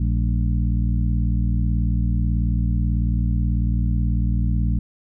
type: harmonic tone with a mistuned harmonic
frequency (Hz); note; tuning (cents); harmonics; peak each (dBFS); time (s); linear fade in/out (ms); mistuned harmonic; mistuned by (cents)
58.27; A#1; 0; 1 / 2 / 3 / 4 / 5; -19 / -23 / -28 / -29 / -36; 0-4.79; 5; 4; -130
effects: none